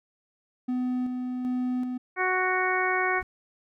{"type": "tone with tremolo", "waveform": "triangle", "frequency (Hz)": 251.1, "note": "B3", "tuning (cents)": 29, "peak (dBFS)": -23, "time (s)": [0.68, 1.98], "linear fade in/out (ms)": 10, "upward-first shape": "square", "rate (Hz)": 1.3, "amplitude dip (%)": 35}
{"type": "harmonic tone", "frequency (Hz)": 370, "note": "F#4", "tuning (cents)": 0, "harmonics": [1, 2, 3, 4, 5, 6], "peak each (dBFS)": [-30, -30, -30, -30, -30, -30], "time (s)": [2.16, 3.23], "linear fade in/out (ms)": 50}
{"type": "noise with exponential growth", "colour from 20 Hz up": "brown", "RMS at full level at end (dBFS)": -38, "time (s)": [3.12, 3.23], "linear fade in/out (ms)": 2, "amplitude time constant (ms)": 22}
{"effects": []}